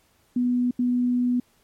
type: tone bursts at uneven times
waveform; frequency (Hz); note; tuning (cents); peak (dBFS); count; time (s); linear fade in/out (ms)
sine; 246.2; B3; -5; -19; 2; 0.36-0.71 / 0.79-1.4; 5
effects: pink hiss -63 dBFS RMS until 1.63 s + MP3 64 kbps